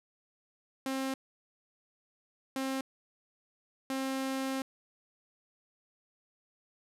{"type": "tone bursts at uneven times", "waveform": "sawtooth", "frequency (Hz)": 266.4, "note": "C4", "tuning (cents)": 31, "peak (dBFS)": -28, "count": 3, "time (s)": [[0.86, 1.14], [2.56, 2.81], [3.9, 4.62]], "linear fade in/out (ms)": 2, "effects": ["resampled to 32000 Hz"]}